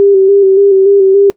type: tone with vibrato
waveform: sine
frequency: 392 Hz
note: G4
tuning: in tune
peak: -3 dBFS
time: 0-1.3 s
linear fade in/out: 0 ms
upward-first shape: square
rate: 3.5 Hz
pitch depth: 33 cents each way
effects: noise-tail reverb RT60 0.1 s tail -20 dB re dry